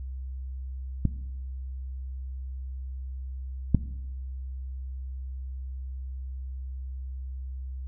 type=clicks; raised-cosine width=5 ms; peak=-10 / -6 dBFS; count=2; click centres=1.053 / 3.747 s; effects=noise-tail reverb RT60 1.0 s tail -17 dB re dry + added 65 Hz sine -33 dBFS peak until 7.87 s